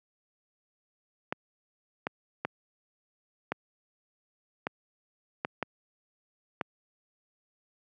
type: clicks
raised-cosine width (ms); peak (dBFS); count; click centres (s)
0.5; -14; 8; 1.325 / 2.069 / 2.45 / 3.52 / 4.669 / 5.449 / 5.627 / 6.612
effects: high-pass 150 Hz 12 dB/octave